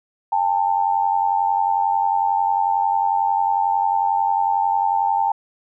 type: tone pair together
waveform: sine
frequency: 804.9 / 896 Hz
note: G5 / A5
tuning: +46 / +31 cents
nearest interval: major second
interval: 185 cents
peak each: -19 dBFS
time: 0.32-5.32 s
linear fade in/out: 5 ms
effects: none